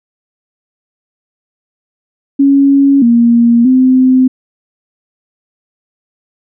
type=tone with pitch steps; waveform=sine; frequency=277.4 / 235 / 257.8 Hz; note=C#4 / A#3 / C4; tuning=+1 / +14 / -26 cents; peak=-4 dBFS; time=2.39-4.28 s; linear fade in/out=10 ms; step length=630 ms; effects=none